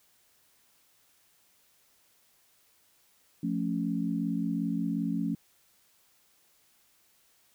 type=chord; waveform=sine; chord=F augmented; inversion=none; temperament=equal; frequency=174.61 / 220 / 277.2 Hz; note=F3 / A3 / C#4; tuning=0 / 0 / 0 cents; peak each=-32 dBFS; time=3.43-5.35 s; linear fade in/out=5 ms; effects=white hiss -66 dBFS RMS until 7.54 s